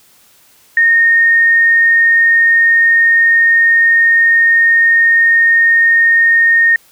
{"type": "tone", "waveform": "sine", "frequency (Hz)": 1843, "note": "A#6", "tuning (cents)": -20, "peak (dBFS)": -6, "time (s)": [0.77, 6.76], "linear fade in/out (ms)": 2, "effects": ["white hiss -48 dBFS RMS until 6.91 s"]}